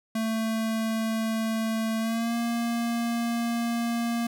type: tone with pitch glide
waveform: square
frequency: 222.7 to 234 Hz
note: A3 to A#3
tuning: +21 to +7 cents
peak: -26 dBFS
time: 0.15-4.27 s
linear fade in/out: 5 ms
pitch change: +86 cents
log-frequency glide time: 1.99-2.35 s
effects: none